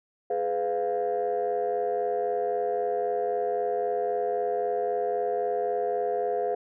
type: chord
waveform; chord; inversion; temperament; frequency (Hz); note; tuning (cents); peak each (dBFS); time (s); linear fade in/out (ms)
sine; F diminished; first; just; 419.1 / 502.9 / 698.5; Ab4 / Cb5 / F5; +16 / +31 / 0; -28; 0.3-6.55; 5
effects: tanh soft clip ceiling -19 dBFS